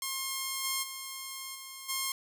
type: tone with level steps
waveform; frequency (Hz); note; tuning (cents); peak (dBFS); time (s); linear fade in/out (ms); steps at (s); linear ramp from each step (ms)
5% pulse; 1069; C6; +37; -21 / -18 / -27 / -31 / -19; 0.02-2.12; 2; 0.63 / 0.82 / 1.54 / 1.88; 20
effects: none